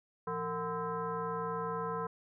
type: tone with frequency modulation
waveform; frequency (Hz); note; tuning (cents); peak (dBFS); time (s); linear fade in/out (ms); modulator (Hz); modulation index
sine; 740; F#5; 0; -33; 0.27-2.07; 5; 284; 2
effects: none